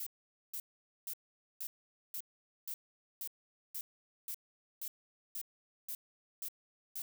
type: noise bursts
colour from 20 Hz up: violet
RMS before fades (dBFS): -41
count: 14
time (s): 0-7.02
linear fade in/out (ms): 2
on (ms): 65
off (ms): 470
effects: none